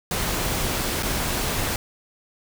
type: noise with dropouts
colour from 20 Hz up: pink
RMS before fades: -25 dBFS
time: 0.11-1.76 s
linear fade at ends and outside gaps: 2 ms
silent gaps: 1.026-1.03 s
effects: none